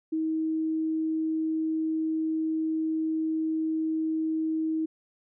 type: tone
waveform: sine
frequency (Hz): 317.8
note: D#4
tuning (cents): +37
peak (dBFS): -25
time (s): 0.12-4.86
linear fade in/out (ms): 10
effects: none